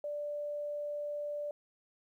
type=tone; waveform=sine; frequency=587.3 Hz; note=D5; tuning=in tune; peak=-35 dBFS; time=0.04-1.51 s; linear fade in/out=2 ms; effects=12-bit

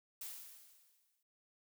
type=noise with exponential decay; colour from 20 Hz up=blue; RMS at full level=-44 dBFS; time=0.21-1.23 s; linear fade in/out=5 ms; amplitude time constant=220 ms; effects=none

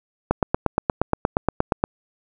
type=click train; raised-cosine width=1 ms; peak=-3 dBFS; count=14; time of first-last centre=0.31-1.839 s; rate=8.5 Hz; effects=none

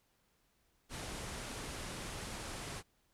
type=low-pass noise; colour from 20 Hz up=pink; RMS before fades=-44 dBFS; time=0.89-2.83 s; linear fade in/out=50 ms; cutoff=11000 Hz; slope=48 dB/octave; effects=pink hiss -75 dBFS RMS until 3.13 s

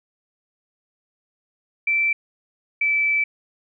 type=tone pair in turn; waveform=sine; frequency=2334 / 2315 Hz; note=D7 / D7; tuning=-11 / -25 cents; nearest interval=unison; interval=14 cents; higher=first; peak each=-17 dBFS; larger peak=neither; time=1.87-2.13 / 2.81-3.24 s; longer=second; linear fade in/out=5 ms; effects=none

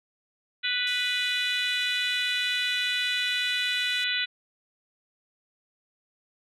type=harmonic tone; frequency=493.9 Hz; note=B4; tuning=in tune; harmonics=3 / 4 / 5 / 6 / 7 / 8; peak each=-32 / -32 / -32 / -32 / -32 / -32 dBFS; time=0.63-4.26 s; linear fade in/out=20 ms
type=band-pass noise; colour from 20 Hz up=white; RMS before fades=-46 dBFS; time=0.87-4.04 s; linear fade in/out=0 ms; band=3300 to 9300 Hz; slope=24 dB/octave
effects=none

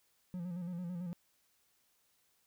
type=tone with vibrato; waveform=triangle; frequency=176.2 Hz; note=F3; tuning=16 cents sharp; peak=-36 dBFS; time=0.34-1.13 s; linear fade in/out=0 ms; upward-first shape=square; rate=9 Hz; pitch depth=54 cents each way; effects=white hiss -74 dBFS RMS until 2.46 s

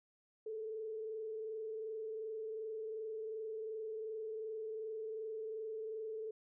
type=tone with frequency modulation; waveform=sine; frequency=438.5 Hz; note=A4; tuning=6 cents flat; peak=-40 dBFS; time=0.46-6.31 s; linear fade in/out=5 ms; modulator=22.7 Hz; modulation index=0.42; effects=none

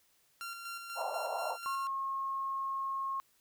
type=tone with tremolo; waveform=sawtooth; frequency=1379 Hz; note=F6; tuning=22 cents flat; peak=-36 dBFS; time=0.41-1.87 s; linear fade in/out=0 ms; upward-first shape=square; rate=4.1 Hz; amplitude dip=40%
type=band-pass noise; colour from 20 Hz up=pink; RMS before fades=-37 dBFS; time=0.95-1.58 s; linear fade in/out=50 ms; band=570 to 980 Hz; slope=48 dB/octave
type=tone; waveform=sine; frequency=1082 Hz; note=C#6; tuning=42 cents flat; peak=-33 dBFS; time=1.66-3.2 s; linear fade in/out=0 ms
effects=white hiss -70 dBFS RMS until 3.4 s

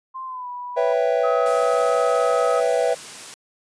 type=tone with pitch glide; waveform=sine; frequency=1046.5 to 982.1 Hz; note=C6 to B5; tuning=0 to -10 cents; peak=-29 dBFS; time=0.14-0.94 s; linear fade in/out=20 ms; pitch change=-110 cents; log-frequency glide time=0.25-0.48 s
type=chord; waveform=triangle; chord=C# half-diminished seventh; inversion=third; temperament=equal; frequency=493.9 / 554.4 / 659.3 / 784 Hz; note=B4 / C#5 / E5 / G5; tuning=0 / 0 / 0 / 0 cents; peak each=-19 / -22 / -20 / -25 dBFS; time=0.76-2.95 s; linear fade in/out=20 ms
type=tone; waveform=sine; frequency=1272 Hz; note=D#6; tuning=38 cents sharp; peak=-24 dBFS; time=1.23-2.61 s; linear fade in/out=20 ms
type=high-pass noise; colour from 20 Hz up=white; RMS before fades=-37 dBFS; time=1.46-3.34 s; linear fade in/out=0 ms; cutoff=120 Hz; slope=12 dB/octave
effects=resampled to 22050 Hz

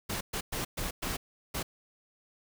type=noise bursts at uneven times; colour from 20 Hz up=pink; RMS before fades=-34 dBFS; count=6; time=0.09-0.21 / 0.33-0.41 / 0.52-0.65 / 0.77-0.91 / 1.02-1.17 / 1.54-1.63 s; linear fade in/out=10 ms; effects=none

